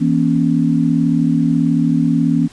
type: chord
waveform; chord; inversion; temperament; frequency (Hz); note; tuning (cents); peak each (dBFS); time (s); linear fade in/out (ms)
sine; A# diminished; second; equal with one note detuned; 164.81 / 238.8 / 277.2; E3 / A#3 / C#4; 0 / +42 / 0; -16; 0-2.48; 20
effects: pink hiss -44 dBFS RMS until 2.52 s + resampled to 22050 Hz